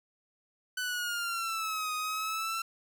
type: exponential two-way sweep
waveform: sawtooth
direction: down then up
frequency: 1506 to 1244.5 to 1347 Hz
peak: -28 dBFS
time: 0.77-2.62 s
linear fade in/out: 5 ms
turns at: 1.94 s
effects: none